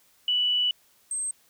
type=tone pair in turn; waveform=sine; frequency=2960 / 8331 Hz; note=F#7 / C9; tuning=0 / -9 cents; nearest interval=octave + tritone; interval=1791 cents; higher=second; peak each=-21 / -27 dBFS; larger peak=first; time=0.28-0.71 / 1.11-1.31 s; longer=first; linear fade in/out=2 ms; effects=white hiss -62 dBFS RMS until 1.49 s